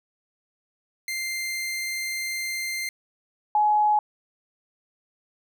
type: tone pair in turn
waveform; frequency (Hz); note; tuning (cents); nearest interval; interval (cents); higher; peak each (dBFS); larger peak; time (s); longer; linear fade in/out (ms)
sawtooth / sine; 2093 / 843.2; C7 / G#5; 0 / +26; octave + major third; 1574; first; -24 / -17; second; 1.08-2.89 / 3.55-3.99; first; 2
effects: none